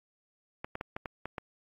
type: clicks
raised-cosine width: 0.5 ms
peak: -21 dBFS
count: 7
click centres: 0.645 / 0.754 / 0.811 / 0.965 / 1.058 / 1.256 / 1.382 s
effects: AAC 64 kbps